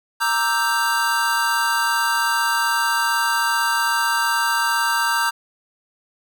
square chord, E half-diminished seventh, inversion second, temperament equal with one note detuned, 932.3 / 1182.8 / 1318.5 / 1568 Hz, Bb5 / D6 / E6 / G6, 0 / +12 / 0 / 0 cents, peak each -23 / -28 / -26 / -22 dBFS, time 0.2-5.31 s, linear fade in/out 20 ms, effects none

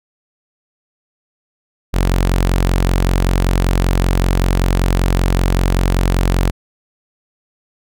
sawtooth tone, 45.2 Hz, F#1, 40 cents flat, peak -8 dBFS, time 1.93-6.51 s, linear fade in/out 20 ms, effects none

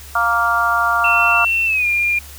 harmonic tone, 233.1 Hz, A#3, in tune, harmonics 3 / 4 / 5 / 6, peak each -21 / -22 / -18 / -17 dBFS, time 0.15-1.45 s, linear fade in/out 5 ms
sine tone with pitch glide, 2699 to 2405 Hz, E7 to D7, +40 to +41 cents, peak -14 dBFS, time 1.04-2.19 s, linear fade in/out 5 ms, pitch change -199 cents, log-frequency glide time 1.65-1.87 s
effects added 71 Hz sine -37 dBFS peak until 2.38 s + white hiss -39 dBFS RMS until 2.38 s

